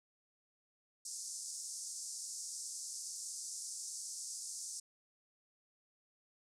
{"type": "band-pass noise", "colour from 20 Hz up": "white", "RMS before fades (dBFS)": -45, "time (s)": [1.05, 4.8], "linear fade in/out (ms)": 5, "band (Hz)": [5100, 9300], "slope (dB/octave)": 48, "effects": []}